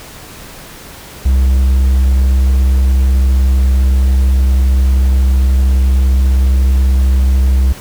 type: tone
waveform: triangle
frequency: 65.41 Hz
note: C2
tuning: in tune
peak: -5 dBFS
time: 1.25-7.73 s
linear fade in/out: 10 ms
effects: pink hiss -33 dBFS RMS until 7.8 s